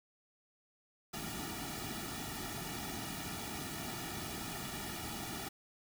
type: noise with comb filter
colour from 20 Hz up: pink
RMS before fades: -42 dBFS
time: 1.13-5.49 s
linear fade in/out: 10 ms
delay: 1.9 ms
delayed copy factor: -0.9
effects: none